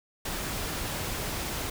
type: noise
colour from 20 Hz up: pink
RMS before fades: -33 dBFS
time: 0.25-1.7 s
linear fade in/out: 5 ms
effects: none